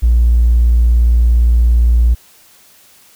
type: tone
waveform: triangle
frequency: 58.7 Hz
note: A#1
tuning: 13 cents sharp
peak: -3 dBFS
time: 0.02-2.15 s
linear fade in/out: 20 ms
effects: tanh soft clip ceiling -4 dBFS + white hiss -46 dBFS RMS until 3.15 s